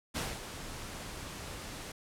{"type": "noise with ADSR envelope", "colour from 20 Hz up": "pink", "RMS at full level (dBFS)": -34, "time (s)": [0.14, 1.92], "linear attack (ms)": 24, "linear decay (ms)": 220, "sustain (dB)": -9, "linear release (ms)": 5, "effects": ["low-pass 11000 Hz 12 dB/octave"]}